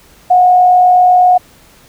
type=tone with frequency modulation; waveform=sine; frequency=726 Hz; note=F#5; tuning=33 cents flat; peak=-4 dBFS; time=0.3-1.38 s; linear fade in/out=10 ms; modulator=48 Hz; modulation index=0.23; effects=pink hiss -44 dBFS RMS until 1.88 s